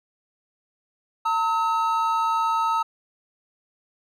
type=tone pair together; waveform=triangle; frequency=908 / 1285.2 Hz; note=A#5 / E6; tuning=-46 / -44 cents; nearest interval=tritone; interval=602 cents; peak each=-21 / -21 dBFS; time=1.25-2.83 s; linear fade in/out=10 ms; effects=none